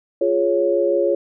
sine chord, Db major, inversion first, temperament equal, 349.2 / 415.3 / 554.4 Hz, F4 / Ab4 / Db5, 0 / 0 / 0 cents, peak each -20 / -21 / -18 dBFS, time 0.21-1.15 s, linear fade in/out 5 ms, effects none

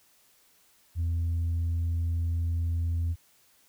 sine tone, 84 Hz, E2, 33 cents sharp, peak -23 dBFS, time 0.95-3.16 s, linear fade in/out 50 ms, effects tanh soft clip ceiling -24 dBFS + white hiss -63 dBFS RMS until 3.68 s

